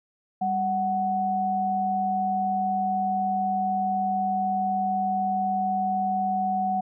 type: tone pair together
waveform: sine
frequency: 197.4 / 744 Hz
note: G3 / F#5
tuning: +12 / +9 cents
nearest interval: octave + major seventh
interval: 2297 cents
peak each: -30 / -23 dBFS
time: 0.41-6.81 s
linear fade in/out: 10 ms
effects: none